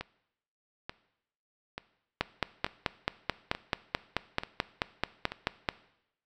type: two click trains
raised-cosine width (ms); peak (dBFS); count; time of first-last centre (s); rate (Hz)
0.3; -20 / -10; 7 / 17; 0.01-5.32 / 2.21-5.688; 1.13 / 4.6
effects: noise-tail reverb RT60 0.8 s tail -18 dB re dry